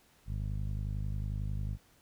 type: tone with low-pass filter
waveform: 15% pulse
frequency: 51.1 Hz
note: G#1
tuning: 27 cents flat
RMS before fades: -35 dBFS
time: 0.26-1.78 s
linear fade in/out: 50 ms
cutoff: 130 Hz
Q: 0.75
effects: pink hiss -65 dBFS RMS until 2.01 s